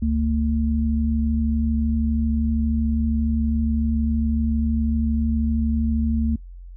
sine tone pair together, 71.08 / 225.9 Hz, C#2 / A3, +44 / +46 cents, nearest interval octave + minor sixth, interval 2002 cents, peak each -21 dBFS, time 0.02-6.36 s, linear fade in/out 5 ms, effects noise-tail reverb RT60 0.1 s tail -25 dB re dry + added 44 Hz sine -36 dBFS peak until 6.76 s

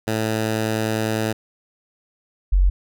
10% pulse / sine tone pair in turn, 110 / 46.25 Hz, A2 / F#1, 0 / 0 cents, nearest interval octave + minor third, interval 1500 cents, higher first, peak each -12 dBFS, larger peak neither, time 0.07-1.33 / 2.52-2.7 s, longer first, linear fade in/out 10 ms, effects none

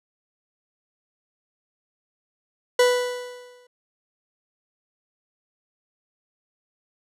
40% pulse tone with exponential decay, 493.9 Hz, B4, in tune, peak -12 dBFS, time 2.79-3.67 s, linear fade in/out 5 ms, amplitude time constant 190 ms, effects low-pass 10000 Hz 12 dB/octave

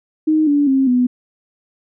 sine tone with pitch steps, 311.1 / 288.6 / 267.7 / 248.4 Hz, D#4 / D4 / C4 / B3, 0 / -30 / +40 / +10 cents, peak -11 dBFS, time 0.27-1.07 s, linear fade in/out 10 ms, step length 200 ms, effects none

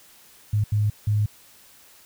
sine tone bursts at uneven times, 105 Hz, G#2, 19 cents sharp, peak -18 dBFS, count 3, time 0.53-0.64 / 0.72-0.9 / 1.07-1.26 s, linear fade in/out 5 ms, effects white hiss -52 dBFS RMS until 2.05 s

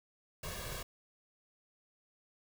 pink noise with comb filter, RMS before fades -42 dBFS, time 0.43-0.83 s, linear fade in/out 5 ms, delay 1.8 ms, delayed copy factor +0.7, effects none

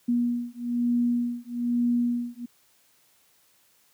sine beating tone pair, 239.8 / 240.9 Hz, A#3 / B3, +49 / -43 cents, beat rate 1.1 Hz, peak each -26 dBFS, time 0.08-2.46 s, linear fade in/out 10 ms, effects white hiss -63 dBFS RMS until 3.93 s + high-pass 60 Hz 12 dB/octave

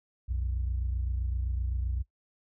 sine tone pair together, 61.74 / 89.49 Hz, B1 / F2, 0 / +43 cents, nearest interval tritone, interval 643 cents, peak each -28 / -35 dBFS, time 0.28-2.03 s, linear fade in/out 20 ms, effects noise-tail reverb RT60 0.1 s tail -18 dB re dry + tanh soft clip ceiling -22 dBFS

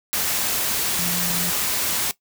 sine tone in noise, 174.61 Hz, F3, in tune, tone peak -28 dBFS, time 0.99-1.5 s, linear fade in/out 0 ms, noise white, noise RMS -23 dBFS, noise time 0.13-2.11 s, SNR -8 dB, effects noise-tail reverb RT60 0.1 s tail -17 dB re dry

